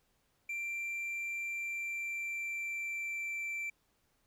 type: tone with pitch glide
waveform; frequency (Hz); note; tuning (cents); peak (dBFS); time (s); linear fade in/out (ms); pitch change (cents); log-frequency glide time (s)
triangle; 2359 to 2341; D7 to D7; +7 to -6; -34; 0.49-3.7; 5; -13; 1.47-3.41
effects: pink hiss -75 dBFS RMS until 4.26 s